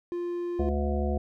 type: tone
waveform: triangle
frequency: 349.2 Hz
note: F4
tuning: in tune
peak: -27 dBFS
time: 0.12-0.69 s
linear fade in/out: 0 ms
type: harmonic tone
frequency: 72.1 Hz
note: D2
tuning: 31 cents flat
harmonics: 1 / 3 / 5 / 7 / 9 / 10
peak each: -27 / -32 / -34 / -35 / -37 / -37 dBFS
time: 0.59-1.18 s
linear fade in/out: 5 ms
effects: none